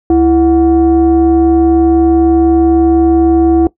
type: tone with frequency modulation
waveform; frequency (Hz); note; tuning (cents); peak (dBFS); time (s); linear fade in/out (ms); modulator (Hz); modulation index
sine; 332; E4; +12; -4; 0.1-3.67; 2; 402; 0.51
effects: noise-tail reverb RT60 0.1 s tail -18 dB re dry + tanh soft clip ceiling 0 dBFS